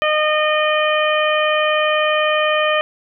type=harmonic tone; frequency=612 Hz; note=D#5; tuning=29 cents flat; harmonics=1 / 2 / 3 / 4 / 5; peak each=-17 / -20 / -22 / -23 / -24 dBFS; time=0.02-2.81 s; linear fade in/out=0 ms; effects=none